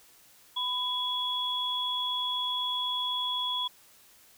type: tone pair together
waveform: sine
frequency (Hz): 1000 / 3364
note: B5 / G#7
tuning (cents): +21 / +22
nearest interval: octave + major sixth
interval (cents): 2101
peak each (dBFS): -34 / -29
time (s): 0.56-3.68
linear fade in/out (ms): 10
effects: white hiss -58 dBFS RMS until 4.37 s